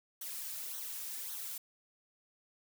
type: noise with flanger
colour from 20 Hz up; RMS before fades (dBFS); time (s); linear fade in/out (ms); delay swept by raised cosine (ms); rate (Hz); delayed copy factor
blue; -42; 0.21-1.58; 5; 0.4 to 2.9; 1.8; -0.7
effects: none